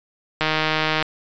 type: click train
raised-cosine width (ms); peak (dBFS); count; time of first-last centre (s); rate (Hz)
0.3; -4; 97; 0.41-1.025; 156
effects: resampled to 16000 Hz